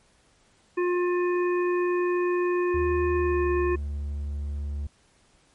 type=harmonic tone; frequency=355.4 Hz; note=F4; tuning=30 cents sharp; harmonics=1 / 3 / 5 / 7; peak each=-22 / -32 / -36 / -39 dBFS; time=0.77-3.76 s; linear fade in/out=10 ms
type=tone with pitch glide; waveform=triangle; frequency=77.78 to 72.15 Hz; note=D#2 to D2; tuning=0 to -30 cents; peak=-26 dBFS; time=2.74-4.87 s; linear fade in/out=5 ms; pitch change=-130 cents; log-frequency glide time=3.17-3.5 s
effects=pink hiss -62 dBFS RMS until 5.54 s + MP3 48 kbps